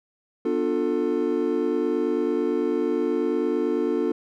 triangle chord, B half-diminished seventh, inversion none, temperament just, 246.9 / 296.3 / 355.6 / 444.5 Hz, B3 / D4 / F4 / A4, 0 / +15 / +31 / +18 cents, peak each -27 / -25 / -24 / -24 dBFS, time 0.45-4.12 s, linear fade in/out 5 ms, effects none

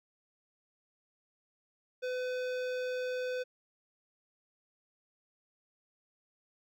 sine tone with hard clipping, 504 Hz, B4, 35 cents sharp, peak -35 dBFS, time 2.02-3.44 s, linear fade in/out 20 ms, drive 16 dB, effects none

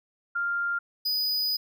sine / square tone pair in turn, 1396.9 / 4968 Hz, F6 / D#8, 0 / -3 cents, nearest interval octave + minor seventh, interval 2197 cents, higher second, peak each -25 dBFS, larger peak neither, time 0.35-0.79 / 1.05-1.57 s, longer second, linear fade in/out 10 ms, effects none

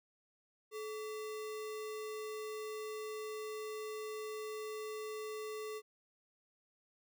sine tone with sample-and-hold, 430.5 Hz, A4, 38 cents flat, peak -40 dBFS, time 0.71-5.82 s, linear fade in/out 50 ms, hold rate 1575 Hz, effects none

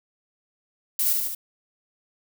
violet noise with echo, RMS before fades -23 dBFS, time 0.99-1.13 s, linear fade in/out 2 ms, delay 73 ms, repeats 3, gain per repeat -3 dB, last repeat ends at 1.349 s, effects none

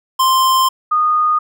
square / sine tone pair in turn, 1046.5 / 1231.6 Hz, C6 / D#6, 0 / -18 cents, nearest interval minor third, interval 282 cents, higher second, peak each -11 dBFS, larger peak neither, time 0.19-0.69 / 0.91-1.39 s, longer first, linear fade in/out 10 ms, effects none

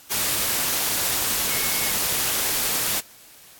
sine tone in noise, 2186 Hz, C#7, 25 cents flat, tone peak -33 dBFS, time 1.5-1.92 s, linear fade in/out 20 ms, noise white, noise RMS -23 dBFS, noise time 0.1-3.01 s, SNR -13 dB, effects white hiss -48 dBFS RMS until 3.59 s + AAC 64 kbps

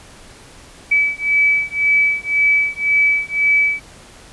sine beating tone pair, 2294 / 2295.9 Hz, D7 / D7, -41 / -40 cents, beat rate 1.9 Hz, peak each -16 dBFS, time 0.91-3.8 s, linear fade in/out 10 ms, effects pink hiss -42 dBFS RMS until 4.32 s + resampled to 24000 Hz

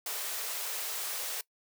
white high-pass noise, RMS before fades -36 dBFS, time 0.06-1.41 s, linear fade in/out 2 ms, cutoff 390 Hz, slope 96 dB/octave, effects noise-tail reverb RT60 0.1 s tail -21 dB re dry

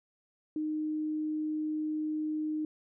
sine tone, 307.9 Hz, D#4, 18 cents flat, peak -30 dBFS, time 0.56-2.65 s, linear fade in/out 2 ms, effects none

